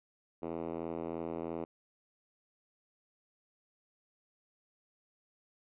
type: tone with band-pass filter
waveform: 5% pulse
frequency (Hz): 83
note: E2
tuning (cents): +12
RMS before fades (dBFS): -39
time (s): 0.42-1.65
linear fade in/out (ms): 10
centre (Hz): 350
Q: 1.2
effects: resampled to 8000 Hz